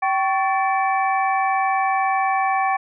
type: tone cluster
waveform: sine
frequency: 772 / 1114 / 1762 / 2310 Hz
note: G5 / C#6 / A6 / D7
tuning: -27 / +8 / +2 / -29 cents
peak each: -19 / -23 / -28 / -28 dBFS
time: 0.02-2.77 s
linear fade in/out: 10 ms
effects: none